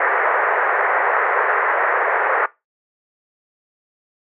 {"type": "band-pass noise", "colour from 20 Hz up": "white", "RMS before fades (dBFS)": -18, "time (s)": [0, 2.46], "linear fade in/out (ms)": 5, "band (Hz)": [420, 1900], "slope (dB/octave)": 48, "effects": ["noise-tail reverb RT60 0.2 s tail -18 dB re dry"]}